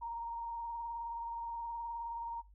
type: tone with vibrato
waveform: sine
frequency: 932.3 Hz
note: A#5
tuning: in tune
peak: -38 dBFS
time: 0.01-2.42 s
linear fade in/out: 20 ms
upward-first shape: sine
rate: 19 Hz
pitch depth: 22 cents each way
effects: noise-tail reverb RT60 0.2 s tail -19 dB re dry + added 50 Hz sine -57 dBFS peak until 2.54 s